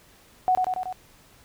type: tone with echo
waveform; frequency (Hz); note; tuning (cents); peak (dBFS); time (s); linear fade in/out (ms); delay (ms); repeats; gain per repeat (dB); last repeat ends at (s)
sine; 740; F#5; 0; -17; 0.48-0.55; 0; 94; 4; -3; 0.926
effects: pink hiss -55 dBFS RMS until 1.44 s